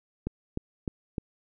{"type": "click train", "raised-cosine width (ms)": 3, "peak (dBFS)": -17, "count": 4, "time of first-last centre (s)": [0.27, 1.182], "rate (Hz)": 3.29, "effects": []}